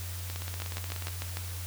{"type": "two click trains", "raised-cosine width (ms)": 0.2, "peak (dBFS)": [-21, -17], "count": [14, 6], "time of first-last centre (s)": [[0.3, 1.083], [0.62, 1.371]], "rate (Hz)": [16.6, 6.66], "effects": ["added 90 Hz sine -36 dBFS peak until 1.66 s", "white hiss -43 dBFS RMS until 1.66 s"]}